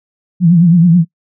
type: tone with vibrato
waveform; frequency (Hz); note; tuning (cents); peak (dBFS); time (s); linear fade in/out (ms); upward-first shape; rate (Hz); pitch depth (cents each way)
sine; 171.4; F3; -32; -4; 0.4-1.05; 50; triangle; 9.3; 120
effects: noise-tail reverb RT60 0.1 s tail -23 dB re dry